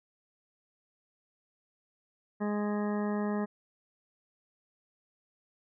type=harmonic tone; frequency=207.7 Hz; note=G#3; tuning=in tune; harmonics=1 / 2 / 3 / 4 / 5 / 6 / 8 / 9; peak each=-30 / -36 / -40 / -42 / -44 / -46 / -48 / -49 dBFS; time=2.4-3.46 s; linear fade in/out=20 ms; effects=none